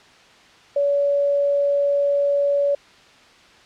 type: tone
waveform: sine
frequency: 568 Hz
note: C#5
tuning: 42 cents sharp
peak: -16 dBFS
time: 0.76-2.75 s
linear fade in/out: 5 ms
effects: white hiss -49 dBFS RMS until 3.65 s + low-pass 4000 Hz 12 dB/octave